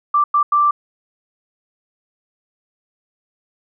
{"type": "tone bursts at uneven times", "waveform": "sine", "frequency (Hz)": 1174.7, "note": "D6", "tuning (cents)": 0, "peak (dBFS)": -11, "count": 3, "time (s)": [[0.14, 0.24], [0.34, 0.43], [0.52, 0.71]], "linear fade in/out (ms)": 5, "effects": []}